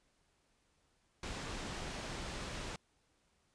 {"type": "low-pass noise", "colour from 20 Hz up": "pink", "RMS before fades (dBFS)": -43, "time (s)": [1.23, 2.76], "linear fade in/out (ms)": 2, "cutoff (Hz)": 6700, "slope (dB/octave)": 12, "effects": ["pink hiss -75 dBFS RMS until 3.54 s", "resampled to 22050 Hz"]}